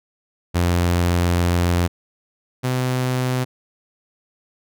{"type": "tone pair in turn", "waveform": "sawtooth", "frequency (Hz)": [87.31, 127.36], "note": ["F2", "C3"], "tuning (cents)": [0, -46], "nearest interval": "perfect fifth", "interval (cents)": 654, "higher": "second", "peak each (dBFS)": [-12, -15], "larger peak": "first", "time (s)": [[0.54, 1.88], [2.63, 3.45]], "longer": "first", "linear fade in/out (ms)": 20, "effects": []}